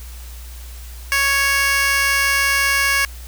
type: tone with high-pass filter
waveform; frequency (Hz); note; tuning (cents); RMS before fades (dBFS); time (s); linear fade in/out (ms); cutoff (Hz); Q
15% pulse; 554.4; C#5; 0; -17; 1.12-3.05; 0; 1800; 1.1
effects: added 60 Hz sine -32 dBFS peak until 3.27 s + white hiss -42 dBFS RMS until 3.27 s